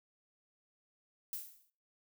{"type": "noise with exponential decay", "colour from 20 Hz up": "violet", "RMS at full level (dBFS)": -38, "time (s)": [1.33, 1.7], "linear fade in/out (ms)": 0, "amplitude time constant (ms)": 80, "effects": ["noise-tail reverb RT60 0.4 s tail -20 dB re dry"]}